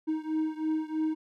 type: beating tone pair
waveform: triangle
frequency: 312.5 / 315.6 Hz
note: D#4 / D#4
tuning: +8 / +25 cents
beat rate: 3.1 Hz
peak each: -28 / -30 dBFS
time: 0.07-1.15 s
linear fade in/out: 20 ms
effects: none